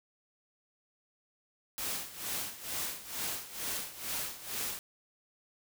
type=noise with tremolo; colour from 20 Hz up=white; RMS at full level=-35 dBFS; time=1.78-4.79 s; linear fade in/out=0 ms; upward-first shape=sine; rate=2.2 Hz; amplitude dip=80%; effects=none